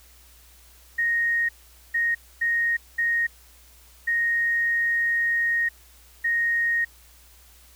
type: tone bursts at uneven times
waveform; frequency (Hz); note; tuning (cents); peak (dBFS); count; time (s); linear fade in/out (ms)
sine; 1864.7; A#6; 0; -20; 6; 0.98-1.49 / 1.94-2.15 / 2.41-2.77 / 2.98-3.27 / 4.07-5.69 / 6.24-6.85; 10
effects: added 60 Hz sine -53 dBFS peak until 7.75 s + white hiss -54 dBFS RMS until 7.75 s